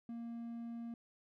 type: tone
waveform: triangle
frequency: 233.1 Hz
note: A#3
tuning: in tune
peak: -40 dBFS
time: 0.09-0.94 s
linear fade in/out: 2 ms
effects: none